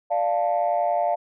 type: chord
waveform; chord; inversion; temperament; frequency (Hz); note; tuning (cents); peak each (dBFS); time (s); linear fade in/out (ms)
sine; D minor; none; equal; 587.3 / 698.5 / 880; D5 / F5 / A5; 0 / 0 / 0; -24 / -21 / -27; 0.1-1.16; 20
effects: tanh soft clip ceiling -13 dBFS